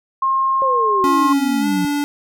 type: tone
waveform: sine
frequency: 1068 Hz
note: C6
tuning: 35 cents sharp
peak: -14 dBFS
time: 0.22-1.33 s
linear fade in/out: 5 ms
type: exponential sweep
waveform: sine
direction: down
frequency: 549 to 174.61 Hz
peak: -19 dBFS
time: 0.62-1.85 s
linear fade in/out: 0 ms
type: tone with pitch glide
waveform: square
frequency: 280 to 289 Hz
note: C#4 to D4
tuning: +18 to -28 cents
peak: -18 dBFS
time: 1.04-2.04 s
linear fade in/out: 0 ms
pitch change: +54 cents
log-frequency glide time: 1.6-1.66 s
effects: none